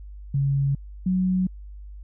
sine tone pair in turn, 138.59 / 185 Hz, C#3 / F#3, 0 / 0 cents, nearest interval perfect fourth, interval 500 cents, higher second, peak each -19 / -19 dBFS, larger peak neither, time 0.34-0.75 / 1.06-1.47 s, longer neither, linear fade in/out 5 ms, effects added 50 Hz sine -37 dBFS peak until 2.03 s

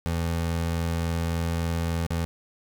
25% pulse tone with dropouts, 83.5 Hz, E2, 23 cents sharp, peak -21 dBFS, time 0.06-2.25 s, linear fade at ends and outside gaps 0 ms, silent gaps 2.066-2.105 s, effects none

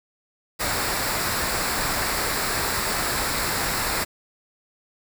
pink noise with comb filter, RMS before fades -25 dBFS, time 0.59-4.05 s, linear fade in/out 20 ms, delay 0.32 ms, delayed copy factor -0.55, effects none

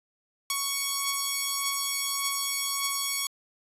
5% pulse beating tone pair, 1113 / 1114.7 Hz, C#6 / C#6, +7 / +9 cents, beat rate 1.7 Hz, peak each -16 / -22 dBFS, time 0.5-3.27 s, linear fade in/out 2 ms, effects resampled to 32000 Hz

